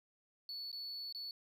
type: tone with dropouts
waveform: triangle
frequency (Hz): 4435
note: C#8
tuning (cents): 0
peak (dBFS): -40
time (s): 0.49-1.31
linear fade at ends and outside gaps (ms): 1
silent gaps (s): 0.716-0.728 / 1.125-1.148
effects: tanh soft clip ceiling -36 dBFS